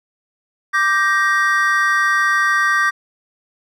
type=chord; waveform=triangle; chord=G minor; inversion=second; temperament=just; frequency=1176 / 1568 / 1881.6 Hz; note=D6 / G6 / Bb6; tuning=+2 / 0 / +16 cents; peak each=-16 dBFS; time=0.73-2.91 s; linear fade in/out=20 ms; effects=none